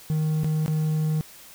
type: tone with dropouts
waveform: triangle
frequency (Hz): 155.5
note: D#3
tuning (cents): -1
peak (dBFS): -19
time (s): 0.1-1.21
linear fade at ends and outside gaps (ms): 0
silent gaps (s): 0.434-0.445 / 0.661-0.68
effects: white hiss -47 dBFS RMS until 1.54 s